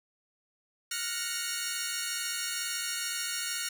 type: chord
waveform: 10% pulse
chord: Gb major seventh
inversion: third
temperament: equal with one note detuned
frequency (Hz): 1396.9 / 1470.6 / 1864.7 / 2217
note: F6 / Gb6 / Bb6 / Db7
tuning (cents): 0 / -11 / 0 / 0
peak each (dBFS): -29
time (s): 0.91-3.69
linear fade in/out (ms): 5
effects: none